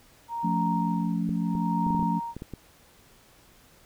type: tone with tremolo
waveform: sine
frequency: 932.3 Hz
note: A#5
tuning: in tune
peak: -26 dBFS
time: 0.28-2.35 s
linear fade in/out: 50 ms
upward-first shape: sine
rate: 0.75 Hz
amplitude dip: 100%
type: chord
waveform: sine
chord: F augmented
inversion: none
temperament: equal with one note detuned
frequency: 174.61 / 220 / 281.5 Hz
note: F3 / A3 / C#4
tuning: 0 / 0 / +27 cents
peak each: -27 / -29 / -33 dBFS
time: 0.43-2.2 s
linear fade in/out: 20 ms
type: clicks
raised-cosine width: 3 ms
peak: -23 dBFS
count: 10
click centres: 1.293 / 1.552 / 1.867 / 1.905 / 1.948 / 1.996 / 2.027 / 2.366 / 2.421 / 2.537 s
effects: pink hiss -57 dBFS RMS until 3.85 s